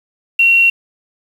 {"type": "tone with quantisation", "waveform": "sine", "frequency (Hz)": 2736, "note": "F7", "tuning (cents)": -36, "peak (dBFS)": -7, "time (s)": [0.39, 0.7], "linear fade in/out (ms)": 5, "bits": 6, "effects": []}